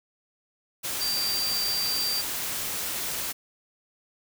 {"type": "tone in noise", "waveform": "sine", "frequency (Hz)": 4699, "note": "D8", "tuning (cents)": 0, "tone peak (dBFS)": -26, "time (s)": [1, 2.22], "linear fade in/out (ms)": 20, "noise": "white", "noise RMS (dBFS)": -31, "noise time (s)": [0.83, 3.33], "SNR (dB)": 2, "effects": []}